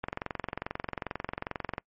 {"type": "click train", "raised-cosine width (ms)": 0.5, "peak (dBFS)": -17, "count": 40, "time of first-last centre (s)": [0.04, 1.781], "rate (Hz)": 22.4, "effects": ["noise-tail reverb RT60 0.1 s tail -24 dB re dry", "MP3 32 kbps"]}